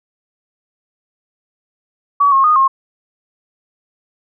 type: tone with pitch steps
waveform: sine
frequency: 1136 / 1081 / 1232 / 1074 Hz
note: C#6 / C#6 / D#6 / C6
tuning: +42 / -44 / -17 / +45 cents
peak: -8 dBFS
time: 2.2-2.68 s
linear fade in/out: 10 ms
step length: 120 ms
effects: none